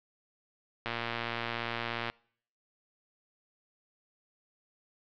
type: click train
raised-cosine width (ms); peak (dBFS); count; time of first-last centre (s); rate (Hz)
0.3; -17; 146; 0.86-2.099; 117
effects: noise-tail reverb RT60 0.6 s tail -26 dB re dry + low-pass 4000 Hz 12 dB/octave